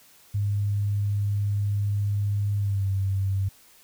sine tone with pitch glide, 101.9 to 97.02 Hz, G#2 to G2, -32 to -17 cents, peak -22 dBFS, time 0.34-3.49 s, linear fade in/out 10 ms, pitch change -85 cents, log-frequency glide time 2.58-2.88 s, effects white hiss -55 dBFS RMS until 3.83 s

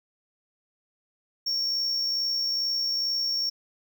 triangle tone with amplitude modulation, 5500 Hz, F8, 27 cents flat, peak -22 dBFS, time 1.46-3.5 s, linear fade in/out 10 ms, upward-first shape sine, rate 62.3 Hz, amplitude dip 30%, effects none

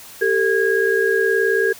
sine tone cluster, 391.2 / 450 / 1641 Hz, G4 / A4 / G#6, -4 / +39 / -21 cents, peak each -19 dBFS, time 0.21-1.73 s, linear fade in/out 10 ms, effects white hiss -40 dBFS RMS until 1.79 s

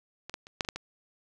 clicks, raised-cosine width 0.2 ms, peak -23 / -19 / -30 / -10 / -25 / -11 / -19 dBFS, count 7, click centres 0.296 / 0.341 / 0.469 / 0.608 / 0.649 / 0.688 / 0.76 s, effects none

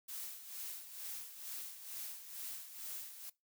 blue noise with tremolo, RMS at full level -44 dBFS, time 0.08-3.3 s, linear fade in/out 10 ms, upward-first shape sine, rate 2.2 Hz, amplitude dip 65%, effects noise-tail reverb RT60 0.2 s tail -21 dB re dry

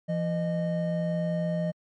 triangle tone pair together, 169.6 / 614.8 Hz, E3 / D#5, +50 / -21 cents, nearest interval octave + minor seventh, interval 2229 cents, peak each -25 / -28 dBFS, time 0.08-1.72 s, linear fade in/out 20 ms, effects MP3 48 kbps

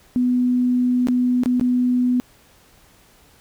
sine tone with dropouts, 248.4 Hz, B3, 10 cents sharp, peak -15 dBFS, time 0.16-2.2 s, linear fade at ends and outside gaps 0 ms, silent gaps 1.071-1.085 / 1.435-1.459 / 1.597-1.611 s, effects pink hiss -53 dBFS RMS until 3.4 s

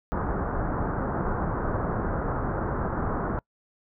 pink low-pass noise, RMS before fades -28 dBFS, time 0.12-3.39 s, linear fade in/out 0 ms, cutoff 1500 Hz, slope 48 dB/octave, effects noise-tail reverb RT60 0.1 s tail -26 dB re dry

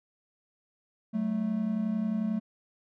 triangle tone pair together, 188.3 / 219.5 Hz, F#3 / A3, +31 / -4 cents, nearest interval minor third, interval 265 cents, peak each -31 / -26 dBFS, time 1.13-2.4 s, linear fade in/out 20 ms, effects none

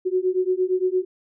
sine beating tone pair, 365 / 373.7 Hz, F#4 / F#4, -24 / +17 cents, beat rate 8.7 Hz, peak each -22 dBFS, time 0.05-1.05 s, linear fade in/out 20 ms, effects none

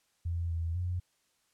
sine tone with pitch steps, 85 / 83 / 89.3 Hz, F2 / E2 / F2, -46 / +12 / +39 cents, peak -30 dBFS, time 0.25-1 s, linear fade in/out 10 ms, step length 250 ms, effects white hiss -73 dBFS RMS until 1.53 s + low-pass 10000 Hz 12 dB/octave

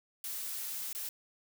blue noise with dropouts, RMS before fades -39 dBFS, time 0.24-1.09 s, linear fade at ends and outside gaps 2 ms, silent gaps 0.93-0.949 s, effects none

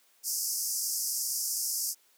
pink band-pass noise, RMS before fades -32 dBFS, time 0.23-1.95 s, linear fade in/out 50 ms, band 4900 to 15000 Hz, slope 96 dB/octave, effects white hiss -65 dBFS RMS until 2.17 s + high-pass 300 Hz 12 dB/octave

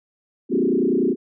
sine tone with frequency modulation, 311.1 Hz, D#4, in tune, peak -16 dBFS, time 0.49-1.16 s, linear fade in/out 50 ms, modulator 30.1 Hz, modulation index 3.1, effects none

